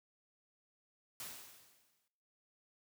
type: noise with exponential decay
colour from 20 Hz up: white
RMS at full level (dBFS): -44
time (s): 1.2-2.08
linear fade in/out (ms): 1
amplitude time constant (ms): 190
effects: noise-tail reverb RT60 0.8 s tail -17 dB re dry + high-pass 80 Hz 12 dB/octave